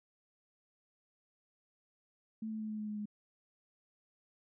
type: tone with pitch steps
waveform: sine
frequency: 220 / 218.1 / 216.2 / 214.4 / 212.5 / 210.7 / 208.9 Hz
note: A3 / A3 / A3 / A3 / G#3 / G#3 / G#3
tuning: 0 / -15 / -30 / -45 / +40 / +25 / +10 cents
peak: -37 dBFS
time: 2.42-3.057 s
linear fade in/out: 5 ms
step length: 91 ms
effects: none